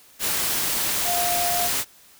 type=tone in noise; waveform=sine; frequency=703 Hz; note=F5; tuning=11 cents sharp; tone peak=-24 dBFS; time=1.04-1.7 s; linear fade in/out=50 ms; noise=white; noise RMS=-24 dBFS; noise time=0.19-1.85 s; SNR=-3 dB; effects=white hiss -52 dBFS RMS until 2.19 s